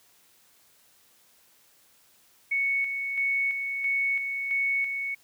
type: tone with tremolo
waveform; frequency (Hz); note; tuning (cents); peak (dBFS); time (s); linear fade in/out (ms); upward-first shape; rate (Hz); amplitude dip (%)
sine; 2217; C#7; 0; -23; 2.51-5.15; 10; square; 1.5; 45
effects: white hiss -61 dBFS RMS until 5.23 s + high-pass 60 Hz 12 dB/octave